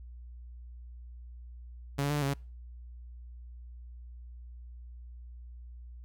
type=tone with pitch steps; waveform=sawtooth; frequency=140.1 / 142.7 / 147.7 / 146.8 / 137.7 / 140.2 Hz; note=C#3 / D3 / D3 / D3 / C#3 / C#3; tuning=+19 / -49 / +10 / 0 / -11 / +20 cents; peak=-24 dBFS; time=1.98-2.34 s; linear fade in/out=10 ms; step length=60 ms; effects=noise-tail reverb RT60 0.4 s tail -26 dB re dry + added 60 Hz sine -44 dBFS peak until 6.04 s